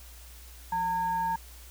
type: tone with frequency modulation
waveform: sine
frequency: 910 Hz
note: A#5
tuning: 42 cents flat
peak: -26 dBFS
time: 0.72-1.36 s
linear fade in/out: 5 ms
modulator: 738 Hz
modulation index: 0.36
effects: added 60 Hz sine -47 dBFS peak until 1.7 s + white hiss -52 dBFS RMS until 1.7 s